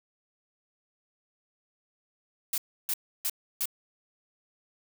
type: noise bursts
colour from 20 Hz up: blue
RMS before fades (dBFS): -29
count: 4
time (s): 2.53-3.656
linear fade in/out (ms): 2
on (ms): 49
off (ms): 310
effects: none